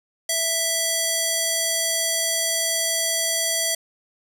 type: tone with band-pass filter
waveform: square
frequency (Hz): 659.3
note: E5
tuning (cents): 0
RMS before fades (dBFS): -23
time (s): 0.29-3.75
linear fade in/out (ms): 5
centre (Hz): 8600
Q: 0.94
effects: none